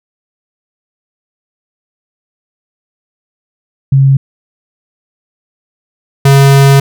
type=tone pair in turn; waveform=sine / square; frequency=135.9 / 138.04 Hz; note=C#3 / C#3; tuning=-34 / -7 cents; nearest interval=unison; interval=27 cents; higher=second; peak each=-3 dBFS; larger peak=neither; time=3.92-4.17 / 6.25-6.8 s; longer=second; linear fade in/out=5 ms; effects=none